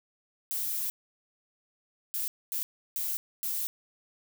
violet noise bursts at uneven times, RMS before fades -32 dBFS, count 5, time 0.51-0.9 / 2.14-2.28 / 2.52-2.63 / 2.96-3.17 / 3.43-3.67 s, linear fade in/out 0 ms, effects none

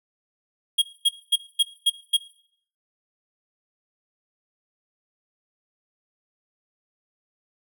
square tone bursts, 3275 Hz, G#7, 25 cents flat, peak -16 dBFS, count 6, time 0.78-2.17 s, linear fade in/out 10 ms, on 40 ms, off 230 ms, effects noise-tail reverb RT60 0.6 s tail -18 dB re dry

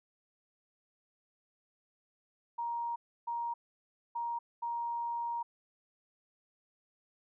sine tone bursts at uneven times, 940 Hz, A#5, 14 cents sharp, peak -33 dBFS, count 4, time 2.58-2.96 / 3.27-3.54 / 4.15-4.39 / 4.62-5.43 s, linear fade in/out 10 ms, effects none

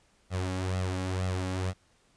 sawtooth tone with flanger, 92.7 Hz, F#2, 4 cents sharp, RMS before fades -31 dBFS, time 0.3-1.74 s, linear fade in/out 50 ms, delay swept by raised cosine 1.5 to 3.7 ms, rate 2.1 Hz, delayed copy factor +0.65, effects pink hiss -66 dBFS RMS until 2.16 s + resampled to 22050 Hz

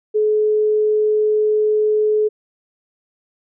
sine tone, 426.8 Hz, G#4, 47 cents sharp, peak -13 dBFS, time 0.14-2.29 s, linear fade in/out 20 ms, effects none

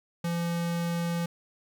square tone, 170.4 Hz, F3, 42 cents flat, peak -28 dBFS, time 0.24-1.26 s, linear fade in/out 5 ms, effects 11-bit

